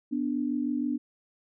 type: tone pair together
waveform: sine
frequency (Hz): 246.9 / 293.2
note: B3 / D4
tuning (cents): 0 / -3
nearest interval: minor third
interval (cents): 297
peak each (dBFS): -29 / -29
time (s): 0.11-0.98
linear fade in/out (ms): 20
effects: none